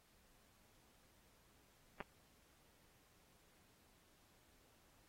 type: clicks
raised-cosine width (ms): 0.5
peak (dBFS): -30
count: 2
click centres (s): 2.004 / 2.009
effects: pink hiss -72 dBFS RMS until 5.08 s + AAC 48 kbps